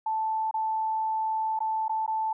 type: tone with dropouts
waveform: sine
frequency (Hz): 879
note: A5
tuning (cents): -2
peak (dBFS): -25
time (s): 0.06-2.33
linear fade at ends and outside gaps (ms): 5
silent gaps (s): 0.512-0.54 / 1.591-1.604 / 1.882-1.894 / 2.064-2.077
effects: none